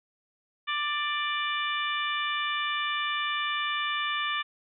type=harmonic tone; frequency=590 Hz; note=D5; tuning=8 cents sharp; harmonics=2 / 3 / 4 / 5 / 6; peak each=-31 / -33 / -34 / -35 / -36 dBFS; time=0.67-4.43 s; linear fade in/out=20 ms; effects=none